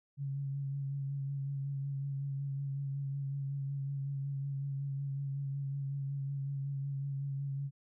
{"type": "tone with vibrato", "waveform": "sine", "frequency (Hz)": 138.59, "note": "C#3", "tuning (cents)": 0, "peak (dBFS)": -34, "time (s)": [0.17, 7.71], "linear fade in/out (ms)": 50, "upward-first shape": "sine", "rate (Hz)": 5.4, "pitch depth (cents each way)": 24, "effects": []}